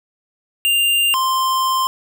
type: tone pair in turn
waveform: square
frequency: 2794 / 1046.6 Hz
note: F7 / C6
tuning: 0 / 0 cents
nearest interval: octave + perfect fourth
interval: 1700 cents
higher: first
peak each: -14 / -16 dBFS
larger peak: first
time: 0.65-1.14 / 1.14-1.87 s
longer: second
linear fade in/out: 0 ms
effects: none